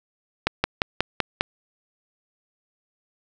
slowing click train, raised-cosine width 0.3 ms, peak -3 dBFS, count 6, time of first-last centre 0.47-1.409 s, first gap 170 ms, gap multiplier 1.05, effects none

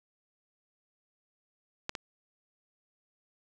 clicks, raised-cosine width 0.2 ms, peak -15 / -18 dBFS, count 2, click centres 1.894 / 1.952 s, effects none

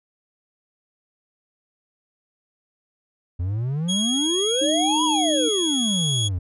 triangle exponential two-way sweep, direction up then down, 83.8 to 1017 to 83.8 Hz, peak -20 dBFS, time 3.39-6.39 s, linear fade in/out 10 ms, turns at 5.04 s
sawtooth tone with pitch glide, 3304 to 3337 Hz, G#7 to G#7, -10 to +8 cents, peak -19 dBFS, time 3.88-6.29 s, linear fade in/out 20 ms, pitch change +18 cents, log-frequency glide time 4.59-6 s
sine tone, 307.9 Hz, D#4, 18 cents flat, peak -22 dBFS, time 4.61-5.49 s, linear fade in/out 10 ms
effects resampled to 24000 Hz

